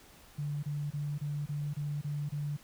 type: tone bursts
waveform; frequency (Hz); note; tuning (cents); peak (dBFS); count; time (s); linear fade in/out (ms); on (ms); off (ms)
sine; 146.2; D3; -7; -32; 8; 0.38-2.569; 10; 250; 27
effects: pink hiss -57 dBFS RMS until 2.63 s